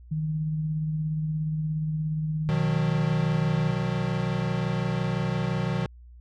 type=tone with tremolo; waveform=sine; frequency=155.56 Hz; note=D#3; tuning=in tune; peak=-24 dBFS; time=0.11-3.71 s; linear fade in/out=10 ms; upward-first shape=sine; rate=17 Hz; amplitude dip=25%
type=chord; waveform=square; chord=B major; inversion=none; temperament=equal with one note detuned; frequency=123.47 / 155.56 / 181.29 Hz; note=B2 / D#3 / F#3; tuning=0 / 0 / -35 cents; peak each=-30 dBFS; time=2.49-5.86 s; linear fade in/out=0 ms
effects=added 60 Hz sine -45 dBFS peak until 6.2 s + low-pass 4000 Hz 12 dB/octave